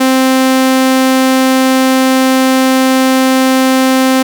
sawtooth tone, 261.6 Hz, C4, in tune, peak -3 dBFS, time 0-4.23 s, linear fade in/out 10 ms, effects none

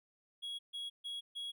triangle tone bursts, 3322 Hz, G#7, in tune, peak -38 dBFS, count 4, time 0.42-1.52 s, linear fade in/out 20 ms, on 170 ms, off 140 ms, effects none

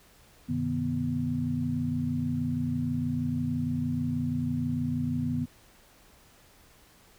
sine tone cluster, 95.9 / 127.9 / 154.2 / 245.1 Hz, G2 / C3 / D#3 / B3, -37 / -39 / -15 / -13 cents, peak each -36 / -36 / -32 / -29 dBFS, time 0.48-5.46 s, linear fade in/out 20 ms, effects pink hiss -58 dBFS RMS until 7.18 s

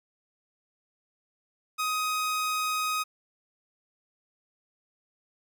sawtooth tone, 1255 Hz, D#6, 15 cents sharp, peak -23 dBFS, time 1.78-3.04 s, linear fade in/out 20 ms, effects none

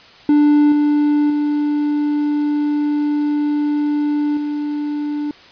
triangle tone with level steps, 294.9 Hz, D4, 7 cents sharp, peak -7 / -10 / -13 / -17 dBFS, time 0.29-5.31 s, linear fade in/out 2 ms, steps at 0.72 / 1.3 / 4.37 s, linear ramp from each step 2 ms, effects white hiss -43 dBFS RMS until 5.51 s + resampled to 11025 Hz

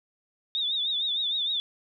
sine tone with vibrato, 3616 Hz, A7, 47 cents sharp, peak -25 dBFS, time 0.55-1.6 s, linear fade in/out 0 ms, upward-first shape triangle, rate 6.5 Hz, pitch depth 110 cents each way, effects none

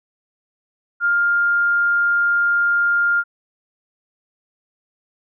sine tone, 1404 Hz, F6, 9 cents sharp, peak -14 dBFS, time 1-3.24 s, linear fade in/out 50 ms, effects none

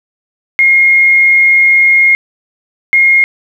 sine tone pair in turn, 2142 / 2142 Hz, C7 / C7, +40 / +40 cents, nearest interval unison, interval 0 cents, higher neither, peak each -4 dBFS, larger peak neither, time 0.59-2.15 / 2.93-3.24 s, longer first, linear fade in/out 0 ms, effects 7-bit

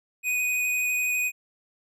square tone with vibrato, 2489 Hz, D#7, in tune, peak -24 dBFS, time 0.23-1.32 s, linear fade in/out 50 ms, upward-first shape sine, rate 12 Hz, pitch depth 11 cents each way, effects none

